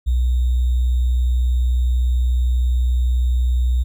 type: tone with sample-and-hold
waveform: sine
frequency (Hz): 61.74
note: B1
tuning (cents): 0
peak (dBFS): -14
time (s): 0.06-3.84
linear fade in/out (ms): 20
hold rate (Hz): 3675
effects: none